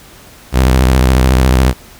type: tone with vibrato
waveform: sawtooth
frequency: 64.1 Hz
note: C2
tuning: 35 cents flat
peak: -3 dBFS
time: 0.52-1.74 s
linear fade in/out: 50 ms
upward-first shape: sine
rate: 14 Hz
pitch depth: 110 cents each way
effects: pink hiss -39 dBFS RMS until 1.99 s